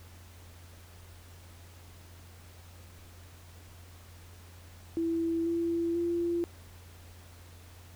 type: tone with pitch steps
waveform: sine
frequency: 331.3 / 336.9 / 342.6 Hz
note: E4 / E4 / F4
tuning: +9 / +38 / -33 cents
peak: -27 dBFS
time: 4.97-6.44 s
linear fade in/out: 0 ms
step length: 490 ms
effects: added 87 Hz sine -50 dBFS peak until 7.95 s + pink hiss -56 dBFS RMS until 7.95 s